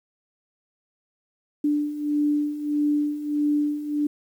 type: beating tone pair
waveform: sine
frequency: 293.7 / 295.3 Hz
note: D4 / D4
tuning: 0 / +10 cents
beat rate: 1.6 Hz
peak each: -27 / -22 dBFS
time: 1.64-4.07 s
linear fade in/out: 5 ms
effects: 9-bit